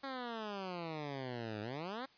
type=exponential two-way sweep; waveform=10% pulse; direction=down then up; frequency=277.2 to 103.1 to 277.2 Hz; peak=-32 dBFS; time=0.03-2.06 s; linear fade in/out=10 ms; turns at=1.61 s; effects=white hiss -65 dBFS RMS until 2.17 s + resampled to 11025 Hz